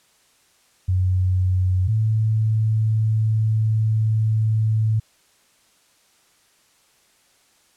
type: tone pair in turn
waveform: sine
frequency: 92.4 / 109.68 Hz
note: F#2 / A2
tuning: -2 / -5 cents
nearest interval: minor third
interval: 297 cents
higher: second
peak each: -16 dBFS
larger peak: neither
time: 0.88-1.88 / 1.88-5 s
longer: second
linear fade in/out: 10 ms
effects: white hiss -59 dBFS RMS until 7.76 s + low-pass 10000 Hz 12 dB/octave